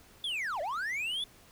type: linear two-way sweep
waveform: triangle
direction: down then up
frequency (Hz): 3520 to 558 to 3520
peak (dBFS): -30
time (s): 0.24-1.24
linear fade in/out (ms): 2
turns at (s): 0.61
effects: pink hiss -58 dBFS RMS until 1.51 s